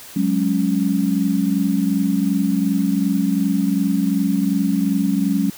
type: chord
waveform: sine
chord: F# suspended second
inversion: none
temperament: equal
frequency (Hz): 185 / 207.7 / 277.2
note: F#3 / G#3 / C#4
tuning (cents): 0 / 0 / 0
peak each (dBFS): -20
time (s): 0.16-5.5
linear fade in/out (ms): 5
effects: white hiss -39 dBFS RMS until 5.57 s